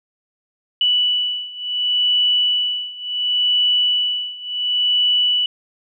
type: beating tone pair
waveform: sine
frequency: 2960 / 2960.7 Hz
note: F#7 / F#7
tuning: 0 / 0 cents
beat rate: 0.7 Hz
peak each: -20 / -18 dBFS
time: 0.81-5.46 s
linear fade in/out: 2 ms
effects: none